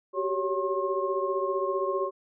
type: tone cluster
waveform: sine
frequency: 378.3 / 393.6 / 557 / 1072 Hz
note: F#4 / G4 / C#5 / C6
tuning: +38 / +7 / +8 / +42 cents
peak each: -31 dBFS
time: 0.13-2.11 s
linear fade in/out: 50 ms
effects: none